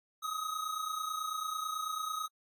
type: tone pair together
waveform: square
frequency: 1244.5 / 1273.6 Hz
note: D#6 / D#6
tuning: 0 / +40 cents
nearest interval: unison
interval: 40 cents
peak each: -40 / -37 dBFS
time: 0.22-2.28 s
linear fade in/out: 20 ms
effects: AAC 64 kbps